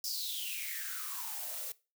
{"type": "noise with high-pass filter sweep", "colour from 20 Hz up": "blue", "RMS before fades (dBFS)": -39, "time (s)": [0.04, 1.72], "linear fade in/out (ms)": 2, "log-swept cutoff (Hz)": [5300, 460], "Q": 8.6, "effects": ["noise-tail reverb RT60 0.3 s tail -20 dB re dry"]}